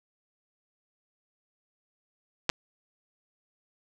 clicks, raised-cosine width 0.2 ms, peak -7 dBFS, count 2, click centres 2.493 / 2.499 s, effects none

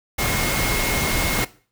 sine tone in noise, 2152 Hz, C7, 48 cents sharp, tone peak -28 dBFS, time 0.18-1.45 s, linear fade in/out 10 ms, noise pink, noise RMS -22 dBFS, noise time 0.18-1.45 s, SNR -9 dB, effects noise-tail reverb RT60 0.4 s tail -18 dB re dry

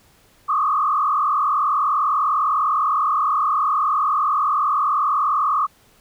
sine tone with frequency modulation, 1174.7 Hz, D6, in tune, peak -16 dBFS, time 0.48-5.67 s, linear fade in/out 20 ms, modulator 40.3 Hz, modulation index 2.2, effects pink hiss -55 dBFS RMS until 6 s

